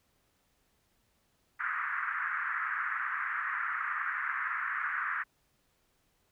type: band-pass noise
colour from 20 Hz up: pink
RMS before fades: -34 dBFS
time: 1.59-5.24 s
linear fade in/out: 20 ms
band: 1200 to 1900 Hz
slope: 48 dB/octave
effects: pink hiss -73 dBFS RMS until 6.31 s